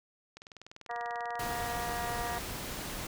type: click train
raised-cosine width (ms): 0.2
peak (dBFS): -30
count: 30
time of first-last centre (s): 0.37-1.799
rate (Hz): 20.3
type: harmonic tone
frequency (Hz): 237.1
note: A#3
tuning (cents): +30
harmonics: 2 / 3 / 4 / 5 / 6 / 7 / 8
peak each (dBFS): -45 / -37 / -41 / -44 / -49 / -47 / -44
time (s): 0.89-2.39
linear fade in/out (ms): 10
type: noise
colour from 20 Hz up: pink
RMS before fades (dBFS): -39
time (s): 1.39-3.07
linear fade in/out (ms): 5
effects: none